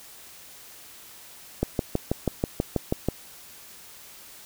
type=click train; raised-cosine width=2 ms; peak=-9 dBFS; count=10; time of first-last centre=1.63-3.086 s; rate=6.18 Hz; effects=white hiss -47 dBFS RMS until 4.45 s